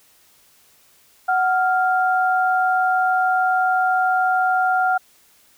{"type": "tone pair together", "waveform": "sine", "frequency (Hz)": [743.4, 1396.9], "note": ["F#5", "F6"], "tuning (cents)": [8, 0], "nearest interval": "major seventh", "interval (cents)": 1092, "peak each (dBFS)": [-17, -20], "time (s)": [1.28, 4.98], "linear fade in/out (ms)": 10, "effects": ["white hiss -55 dBFS RMS until 5.57 s"]}